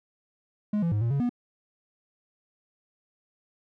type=tone with pitch steps; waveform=triangle; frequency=209.2 / 168.6 / 104.9 / 116.9 / 139.9 / 243.1 Hz; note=G#3 / E3 / G#2 / A#2 / C#3 / B3; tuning=+13 / +39 / +18 / +5 / +16 / -27 cents; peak=-21 dBFS; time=0.73-1.294 s; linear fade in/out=5 ms; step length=94 ms; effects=none